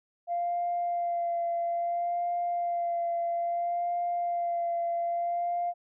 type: tone with vibrato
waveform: sine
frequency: 692 Hz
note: F5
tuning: 16 cents flat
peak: -26 dBFS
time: 0.27-5.74 s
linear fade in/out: 50 ms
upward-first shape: sine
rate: 0.6 Hz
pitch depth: 18 cents each way
effects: tanh soft clip ceiling -22 dBFS